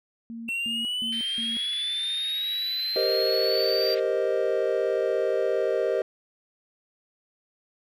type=tone bursts; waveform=sine; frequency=230 Hz; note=A#3; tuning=23 cents flat; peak=-34 dBFS; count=4; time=0.3-1.57 s; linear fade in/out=0 ms; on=190 ms; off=170 ms
type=linear sweep; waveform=triangle; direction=up; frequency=2698 to 4699 Hz; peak=-25 dBFS; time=0.48-3.95 s; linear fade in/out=10 ms
type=band-pass noise; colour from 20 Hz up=pink; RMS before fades=-43 dBFS; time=1.12-4 s; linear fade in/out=5 ms; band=1700 to 4500 Hz; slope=48 dB/octave
type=chord; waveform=triangle; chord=C minor seventh; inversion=second; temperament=equal; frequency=392 / 466.2 / 523.3 / 622.3 Hz; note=G4 / Bb4 / C5 / Eb5; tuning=0 / 0 / 0 / 0 cents; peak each=-26 dBFS; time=2.96-6.02 s; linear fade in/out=2 ms
effects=none